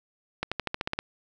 accelerating click train, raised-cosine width 0.3 ms, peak -12 dBFS, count 9, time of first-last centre 0.43-0.99 s, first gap 86 ms, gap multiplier 0.94, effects none

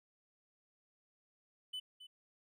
triangle tone with echo, 3001 Hz, F#7, 24 cents sharp, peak -38 dBFS, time 1.73-1.8 s, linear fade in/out 10 ms, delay 270 ms, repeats 1, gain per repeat -12 dB, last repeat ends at 2.07 s, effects none

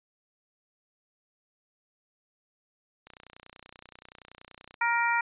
click train, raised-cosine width 0.2 ms, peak -29 dBFS, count 52, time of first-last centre 3.07-4.742 s, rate 30.5 Hz
harmonic tone, 469.6 Hz, A#4, 13 cents sharp, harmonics 2 / 3 / 4 / 5, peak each -27 / -29 / -30 / -31 dBFS, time 4.81-5.21 s, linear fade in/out 5 ms
effects resampled to 8000 Hz

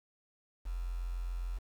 sine tone with quantisation, 43.65 Hz, F1, in tune, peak -34 dBFS, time 0.65-1.59 s, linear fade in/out 20 ms, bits 9, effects none

